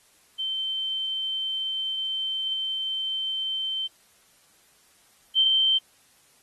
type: tone pair in turn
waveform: sine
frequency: 3100 / 3117 Hz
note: G7 / G7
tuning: -20 / -11 cents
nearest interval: unison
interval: 9 cents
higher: second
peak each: -26 / -18 dBFS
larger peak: second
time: 0.38-3.88 / 5.35-5.79 s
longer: first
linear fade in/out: 20 ms
effects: white hiss -60 dBFS RMS until 6.42 s + AAC 32 kbps